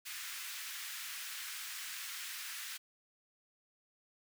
pink high-pass noise, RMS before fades -44 dBFS, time 0.05-2.78 s, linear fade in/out 20 ms, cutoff 1500 Hz, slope 24 dB/octave, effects none

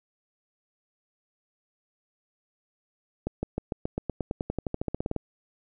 accelerating click train, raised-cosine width 2 ms, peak -15 dBFS, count 21, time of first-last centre 3.27-5.163 s, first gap 160 ms, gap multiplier 0.94, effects none

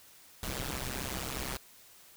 pink noise with amplitude modulation, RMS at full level -33 dBFS, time 0.43-1.57 s, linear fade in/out 2 ms, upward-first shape sine, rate 131 Hz, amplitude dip 95%, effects white hiss -57 dBFS RMS until 2.16 s

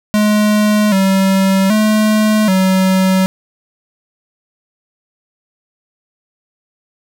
square tone with pitch steps, 210.7 / 192.4 / 214.8 / 188.6 Hz, G#3 / G3 / A3 / F#3, +25 / -32 / -41 / +33 cents, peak -10 dBFS, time 0.14-3.26 s, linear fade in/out 0 ms, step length 780 ms, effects none

